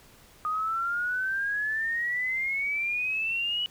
sine exponential sweep, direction up, 1232 to 2960 Hz, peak -26 dBFS, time 0.45-3.66 s, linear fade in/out 0 ms, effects pink hiss -55 dBFS RMS until 3.7 s

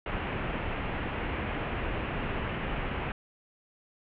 pink low-pass noise, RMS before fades -33 dBFS, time 0.06-3.12 s, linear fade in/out 2 ms, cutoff 2900 Hz, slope 48 dB/octave, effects none

